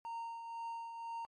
triangle tone with tremolo, 923 Hz, A#5, 17 cents flat, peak -37 dBFS, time 0.05-1.25 s, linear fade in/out 0 ms, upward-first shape triangle, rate 2 Hz, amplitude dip 50%, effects MP3 48 kbps

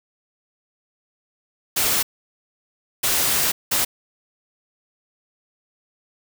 white noise bursts at uneven times, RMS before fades -20 dBFS, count 3, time 1.76-2.03 / 3.03-3.52 / 3.71-3.85 s, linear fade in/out 10 ms, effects none

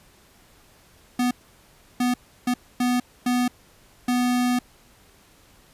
square tone bursts at uneven times, 246.9 Hz, B3, in tune, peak -20 dBFS, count 6, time 1.19-1.31 / 2-2.14 / 2.47-2.54 / 2.8-3 / 3.26-3.48 / 4.08-4.59 s, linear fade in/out 5 ms, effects pink hiss -55 dBFS RMS until 5.73 s + resampled to 32000 Hz

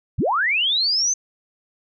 sine linear sweep, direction up, 46.25 to 6300 Hz, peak -17 dBFS, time 0.18-1.14 s, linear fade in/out 10 ms, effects none

